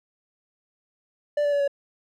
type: tone with pitch steps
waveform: triangle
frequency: 587.3 / 579.2 / 571.2 / 563.4 Hz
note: D5 / D5 / D5 / C#5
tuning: 0 / -24 / -48 / +28 cents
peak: -18 dBFS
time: 1.37-1.678 s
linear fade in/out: 5 ms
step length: 77 ms
effects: none